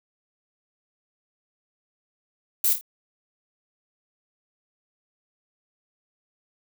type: noise with echo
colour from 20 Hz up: violet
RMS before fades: -21 dBFS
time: 2.64-2.73 s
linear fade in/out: 2 ms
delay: 27 ms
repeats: 3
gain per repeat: -7 dB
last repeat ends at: 2.811 s
effects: none